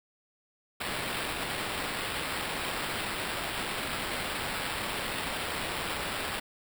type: noise with sample-and-hold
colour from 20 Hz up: white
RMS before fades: -34 dBFS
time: 0.8-6.4 s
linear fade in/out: 10 ms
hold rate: 6300 Hz
effects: none